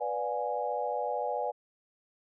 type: chord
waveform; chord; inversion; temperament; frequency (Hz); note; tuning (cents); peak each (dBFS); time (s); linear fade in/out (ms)
sine; B diminished seventh; none; equal with one note detuned; 493.9 / 587.3 / 715.2 / 830.6; B4 / D5 / F5 / Ab5; 0 / 0 / +41 / 0; -35 / -35 / -36 / -34; 0-1.52; 20
effects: none